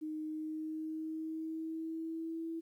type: tone with pitch glide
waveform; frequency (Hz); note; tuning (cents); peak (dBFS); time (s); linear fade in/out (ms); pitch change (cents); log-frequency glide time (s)
sine; 309.9 to 328.3; D#4 to E4; -7 to -7; -37; 0.01-2.61; 20; +100; 0.23-2.5
effects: 12-bit